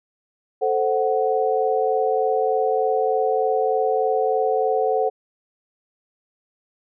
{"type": "chord", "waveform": "sine", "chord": "F# diminished", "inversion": "first", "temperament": "equal with one note detuned", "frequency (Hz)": [440, 523.3, 743], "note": ["A4", "C5", "F#5"], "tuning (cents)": [0, 0, 7], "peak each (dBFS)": [-21, -23, -22], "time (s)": [0.61, 5.1], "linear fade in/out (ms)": 20, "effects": []}